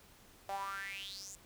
sawtooth tone with high-pass filter sweep, 196 Hz, G3, in tune, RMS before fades -43 dBFS, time 0.49-1.35 s, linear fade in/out 0 ms, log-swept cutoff 680 to 7600 Hz, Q 8.2, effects pink hiss -61 dBFS RMS until 1.45 s

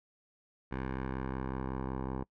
10% pulse tone with low-pass filter sweep, 65.41 Hz, C2, in tune, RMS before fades -37 dBFS, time 0.71-2.24 s, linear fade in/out 10 ms, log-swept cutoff 1800 to 910 Hz, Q 1.4, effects noise-tail reverb RT60 0.1 s tail -25 dB re dry

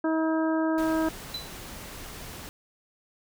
harmonic tone, 319.6 Hz, D#4, 47 cents sharp, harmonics 1 / 2 / 3 / 4 / 5, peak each -24 / -30 / -34 / -37 / -37 dBFS, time 0.04-1.09 s, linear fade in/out 5 ms
pink noise, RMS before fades -41 dBFS, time 0.78-2.49 s, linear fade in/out 0 ms
triangle tone with exponential decay, 3996 Hz, B7, 20 cents sharp, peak -27 dBFS, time 1.34-1.55 s, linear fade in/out 5 ms, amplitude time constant 44 ms
effects none

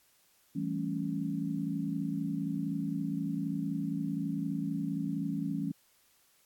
sine chord, A dominant seventh, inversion second, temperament equal, 164.81 / 196 / 220 / 277.2 Hz, E3 / G3 / A3 / C#4, 0 / 0 / 0 / 0 cents, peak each -36 / -37 / -39 / -35 dBFS, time 0.55-5.72 s, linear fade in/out 10 ms, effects white hiss -67 dBFS RMS until 6.45 s + AAC 64 kbps

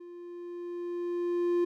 triangle tone with level ramp, 349.2 Hz, F4, in tune, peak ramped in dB -42 to -21 dBFS, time 0-1.65 s, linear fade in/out 10 ms, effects none

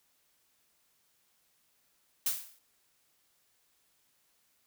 blue noise with exponential decay, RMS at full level -27 dBFS, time 2.26-2.59 s, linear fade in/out 5 ms, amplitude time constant 71 ms, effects white hiss -72 dBFS RMS until 4.66 s

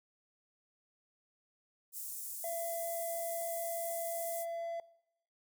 pink high-pass noise, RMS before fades -43 dBFS, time 1.92-4.46 s, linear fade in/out 50 ms, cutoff 8000 Hz, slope 24 dB/octave
triangle tone, 674 Hz, E5, 38 cents sharp, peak -35 dBFS, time 2.44-4.8 s, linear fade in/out 2 ms
effects noise-tail reverb RT60 0.8 s tail -20 dB re dry

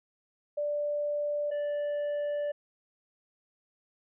sine / triangle tone pair in turn, 587.3 / 584.8 Hz, D5 / D5, 0 / -7 cents, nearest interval unison, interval 7 cents, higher first, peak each -28 / -27 dBFS, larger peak second, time 0.57-1.51 / 1.51-2.52 s, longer second, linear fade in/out 10 ms, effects resampled to 8000 Hz

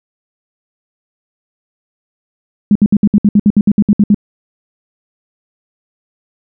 sine tone bursts, 206.3 Hz, G#3, 11 cents flat, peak -4 dBFS, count 14, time 2.71-4.145 s, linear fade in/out 2 ms, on 44 ms, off 63 ms, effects none

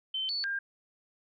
sine tone with pitch steps, 3083 / 4452 / 1602 Hz, G7 / C#8 / G6, -29 / +7 / +37 cents, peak -30 dBFS, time 0.14-0.59 s, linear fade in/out 5 ms, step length 150 ms, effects none

